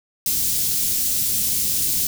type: band-stop noise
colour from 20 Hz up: white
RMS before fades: -21 dBFS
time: 0.26-2.07 s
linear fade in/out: 2 ms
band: 230 to 4900 Hz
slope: 12 dB/octave
effects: none